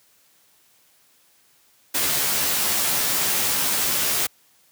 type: noise with comb filter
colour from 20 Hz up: white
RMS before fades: -22 dBFS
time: 1.94-4.27 s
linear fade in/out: 10 ms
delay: 14 ms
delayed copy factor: +1
effects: white hiss -59 dBFS RMS until 4.71 s + high-pass 80 Hz 12 dB/octave

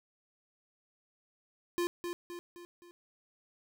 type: tone with echo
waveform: square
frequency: 348.6 Hz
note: F4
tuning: 3 cents flat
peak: -30 dBFS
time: 1.78-1.87 s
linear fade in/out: 0 ms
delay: 260 ms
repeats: 4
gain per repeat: -6 dB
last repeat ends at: 2.91 s
effects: none

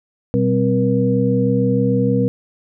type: tone cluster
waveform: sine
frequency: 123 / 192.8 / 259.2 / 478.9 Hz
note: B2 / G3 / C4 / A#4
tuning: -7 / -28 / -16 / +47 cents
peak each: -19 dBFS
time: 0.34-2.28 s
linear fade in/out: 0 ms
effects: none

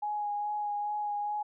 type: tone with vibrato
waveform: sine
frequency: 830.6 Hz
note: G#5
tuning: in tune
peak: -30 dBFS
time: 0.02-1.43 s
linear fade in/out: 10 ms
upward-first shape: sine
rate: 2.4 Hz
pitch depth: 16 cents each way
effects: none

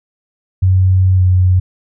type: tone with pitch glide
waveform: sine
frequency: 93.4 to 91.69 Hz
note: F#2 to F#2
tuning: +17 to -15 cents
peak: -7 dBFS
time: 0.62-1.6 s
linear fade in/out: 10 ms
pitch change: -32 cents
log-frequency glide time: 1.16-1.21 s
effects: none

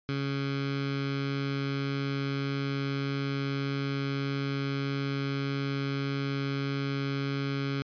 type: tone with notch filter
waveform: 15% pulse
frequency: 138.59 Hz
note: C#3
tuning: in tune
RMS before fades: -31 dBFS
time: 0.09-7.82 s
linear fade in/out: 0 ms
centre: 640 Hz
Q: 0.78
effects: resampled to 11025 Hz

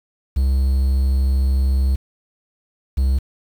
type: tone pair in turn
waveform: triangle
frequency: 66.7 / 66.41 Hz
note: C2 / C2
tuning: +34 / +26 cents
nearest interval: unison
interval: 8 cents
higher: first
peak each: -12 dBFS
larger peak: neither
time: 0.36-1.96 / 2.97-3.19 s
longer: first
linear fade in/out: 10 ms
effects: 7-bit

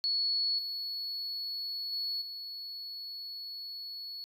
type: tone with level steps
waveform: triangle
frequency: 4391 Hz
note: C#8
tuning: 17 cents flat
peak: -24 / -33 / -30 / -38 dBFS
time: 0.04-4.24 s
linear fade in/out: 0 ms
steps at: 0.58 / 1.92 / 2.21 s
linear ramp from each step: 10 ms
effects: tanh soft clip ceiling -26 dBFS

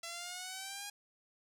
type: exponential sweep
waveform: 5% pulse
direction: up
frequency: 670 to 821 Hz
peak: -30 dBFS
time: 0.03-0.9 s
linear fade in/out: 5 ms
effects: none

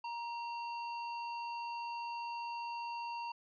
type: tone with sample-and-hold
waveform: sine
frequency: 940 Hz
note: A#5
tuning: 14 cents sharp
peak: -38 dBFS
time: 0.04-3.32 s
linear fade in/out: 5 ms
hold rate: 3675 Hz
effects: resampled to 11025 Hz

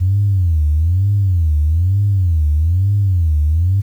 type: tone with vibrato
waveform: sine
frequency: 87.31 Hz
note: F2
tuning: in tune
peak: -10 dBFS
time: 0-3.82 s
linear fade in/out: 20 ms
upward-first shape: sine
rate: 1.1 Hz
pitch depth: 270 cents each way
effects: tanh soft clip ceiling -6 dBFS + 8-bit

